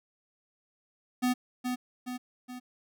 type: tone with echo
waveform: square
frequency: 249.9 Hz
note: B3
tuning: 21 cents sharp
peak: -25 dBFS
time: 1.22-1.34 s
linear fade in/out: 20 ms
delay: 420 ms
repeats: 3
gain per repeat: -5 dB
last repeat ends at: 2.6 s
effects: none